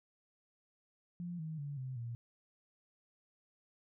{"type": "tone with pitch steps", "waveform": "sine", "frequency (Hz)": [174.5, 158.18, 143.38, 129.97, 117.82], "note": ["F3", "D#3", "D3", "C3", "A#2"], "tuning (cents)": [-1, 29, -41, -11, 19], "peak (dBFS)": -39, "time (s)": [1.2, 2.15], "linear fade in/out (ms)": 0, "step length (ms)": 190, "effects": []}